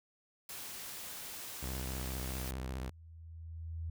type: noise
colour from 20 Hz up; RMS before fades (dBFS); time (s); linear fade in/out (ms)
white; -45; 0.49-2.51; 2
type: tone with vibrato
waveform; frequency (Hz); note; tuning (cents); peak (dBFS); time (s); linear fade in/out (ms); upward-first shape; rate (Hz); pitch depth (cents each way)
sawtooth; 64.7; C2; -19; -34; 1.62-2.9; 10; triangle; 15; 140
type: tone with exponential growth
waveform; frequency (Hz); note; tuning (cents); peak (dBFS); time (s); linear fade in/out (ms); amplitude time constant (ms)
sine; 81.9; E2; -11; -36; 1.64-3.9; 5; 490
effects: none